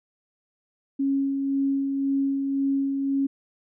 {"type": "tone with tremolo", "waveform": "sine", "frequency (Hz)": 274.6, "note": "C#4", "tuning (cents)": -16, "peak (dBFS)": -20, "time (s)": [0.99, 3.27], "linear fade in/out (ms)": 10, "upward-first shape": "sine", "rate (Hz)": 1.9, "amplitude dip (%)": 35, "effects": []}